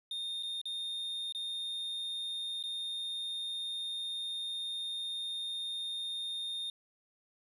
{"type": "tone with dropouts", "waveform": "triangle", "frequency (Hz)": 3658, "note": "A#7", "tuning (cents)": -33, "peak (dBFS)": -34, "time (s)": [0.11, 6.7], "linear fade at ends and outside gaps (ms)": 2, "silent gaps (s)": [[0.427, 0.432], [0.615, 0.655], [1.324, 1.348], [2.628, 2.637]], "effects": ["resampled to 32000 Hz", "11-bit"]}